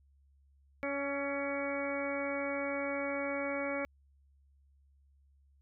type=harmonic tone with a mistuned harmonic; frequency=280.8 Hz; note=C#4; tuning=22 cents sharp; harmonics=1 / 2 / 3 / 4 / 5 / 6 / 7 / 8; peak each=-39 / -36 / -46 / -46 / -44 / -47 / -48 / -40 dBFS; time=0.83-3.85 s; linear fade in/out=0 ms; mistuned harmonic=5; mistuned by=-30 cents; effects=added 69 Hz sine -63 dBFS peak until 5.61 s